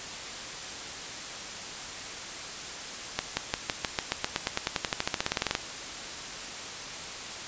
accelerating click train, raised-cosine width 0.2 ms, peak -8 dBFS, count 26, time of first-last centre 3.19-5.551 s, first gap 180 ms, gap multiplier 0.94, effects white hiss -38 dBFS RMS until 7.47 s + resampled to 16000 Hz

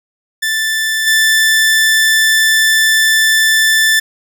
sawtooth tone with level steps, 1763 Hz, A6, 3 cents sharp, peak -10 / -5 dBFS, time 0.42-4 s, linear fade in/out 10 ms, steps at 1.06 s, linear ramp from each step 20 ms, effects none

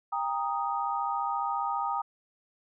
sine chord, Eb major, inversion first, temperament equal with one note detuned, 797.7 / 932.3 / 1244.5 Hz, G5 / Bb5 / Eb6, +30 / 0 / 0 cents, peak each -32 dBFS, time 0.12-2.02 s, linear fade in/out 10 ms, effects none

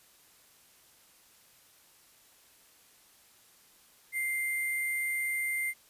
sine tone with sample-and-hold, 2093 Hz, C7, in tune, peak -29 dBFS, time 4.12-5.74 s, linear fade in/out 50 ms, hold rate 11025 Hz, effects white hiss -61 dBFS RMS until 5.89 s + resampled to 32000 Hz

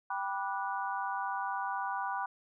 sine chord, G major seventh, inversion none, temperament just, 784 / 980 / 1176 / 1470 Hz, G5 / B5 / D6 / F#6, 0 / -14 / +2 / -12 cents, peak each -37 / -36 / -40 / -40 dBFS, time 0.1-2.26 s, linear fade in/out 5 ms, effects none

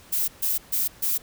violet noise bursts, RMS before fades -24 dBFS, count 4, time 0.12-1.18 s, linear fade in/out 10 ms, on 160 ms, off 140 ms, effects pink hiss -50 dBFS RMS until 1.22 s

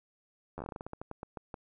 slowing click train, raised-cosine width 1 ms, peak -26 dBFS, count 17, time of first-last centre 0.58-1.542 s, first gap 11 ms, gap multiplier 1.2, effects none

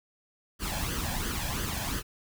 pink noise with flanger, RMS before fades -32 dBFS, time 0.59-2.03 s, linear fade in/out 50 ms, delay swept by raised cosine 0.63 to 1.23 ms, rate 2.9 Hz, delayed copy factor +0.65, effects none

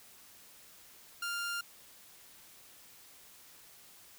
sawtooth tone, 1398 Hz, F6, 1 cent sharp, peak -31 dBFS, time 1.22-1.61 s, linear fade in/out 5 ms, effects white hiss -57 dBFS RMS until 4.18 s

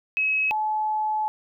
sine tone pair in turn, 2563 / 859.3 Hz, E7 / A5, -49 / -41 cents, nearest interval octave + perfect fifth, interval 1892 cents, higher first, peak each -20 / -22 dBFS, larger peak first, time 0.17-0.51 / 0.51-1.28 s, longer second, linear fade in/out 0 ms, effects none

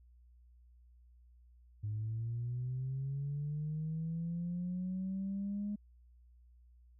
sine linear sweep, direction up, 103.83 to 207.7 Hz, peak -34 dBFS, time 1.83-5.76 s, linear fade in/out 10 ms, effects tanh soft clip ceiling -31 dBFS + added 60 Hz sine -59 dBFS peak until 6.99 s

